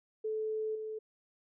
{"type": "tone with level steps", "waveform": "sine", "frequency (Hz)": 435, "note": "A4", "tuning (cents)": -20, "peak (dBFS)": [-32, -37], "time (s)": [0.24, 0.99], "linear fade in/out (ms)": 10, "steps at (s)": 0.75, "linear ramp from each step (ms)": 5, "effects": []}